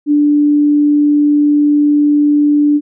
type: tone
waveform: sine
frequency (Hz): 293.7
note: D4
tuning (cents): 0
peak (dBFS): -7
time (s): 0.06-2.81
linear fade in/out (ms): 50
effects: none